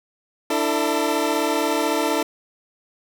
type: chord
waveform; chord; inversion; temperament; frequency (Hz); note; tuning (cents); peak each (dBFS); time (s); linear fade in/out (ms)
20% pulse; D suspended second; none; equal with one note detuned; 293.7 / 329.6 / 447.9; D4 / E4 / A4; 0 / 0 / +31; -19; 0.5-2.23; 5
effects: none